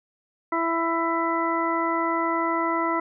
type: harmonic tone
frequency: 332.1 Hz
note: E4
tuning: 13 cents sharp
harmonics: 1 / 2 / 3 / 4 / 6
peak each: -27 / -30 / -26 / -28 / -32 dBFS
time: 0.52-3 s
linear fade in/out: 5 ms
effects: none